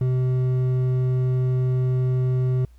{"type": "tone with hard clipping", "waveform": "triangle", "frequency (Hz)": 127.7, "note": "C3", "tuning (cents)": -42, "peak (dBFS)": -20, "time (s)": [0.01, 2.65], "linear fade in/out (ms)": 2, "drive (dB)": 10, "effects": ["added 60 Hz sine -46 dBFS peak until 2.78 s", "pink hiss -65 dBFS RMS until 2.78 s"]}